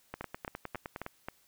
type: two click trains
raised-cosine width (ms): 0.5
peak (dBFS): -23 / -22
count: 10 / 5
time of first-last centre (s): 0.14-1.064 / 0.21-1.285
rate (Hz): 9.74 / 3.72
effects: white hiss -67 dBFS RMS until 1.47 s